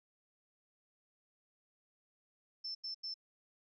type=tone bursts; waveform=sine; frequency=5310 Hz; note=E8; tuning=12 cents sharp; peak=-39 dBFS; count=3; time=2.64-3.142 s; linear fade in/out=10 ms; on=110 ms; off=86 ms; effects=none